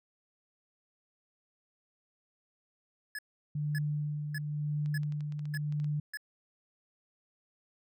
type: tone bursts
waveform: square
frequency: 1707 Hz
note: G#6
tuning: 47 cents sharp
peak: -37 dBFS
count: 6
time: 3.15-6.172 s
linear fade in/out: 2 ms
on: 37 ms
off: 560 ms
type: tone with tremolo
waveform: sine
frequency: 148.6 Hz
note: D3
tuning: 21 cents sharp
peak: -29 dBFS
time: 3.55-6 s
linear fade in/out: 5 ms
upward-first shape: sine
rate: 0.96 Hz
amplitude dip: 45%
type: clicks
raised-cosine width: 0.2 ms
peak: -37 dBFS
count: 11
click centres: 4.86 / 5.033 / 5.123 / 5.207 / 5.323 / 5.393 / 5.455 / 5.548 / 5.724 / 5.8 / 5.844 s
effects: none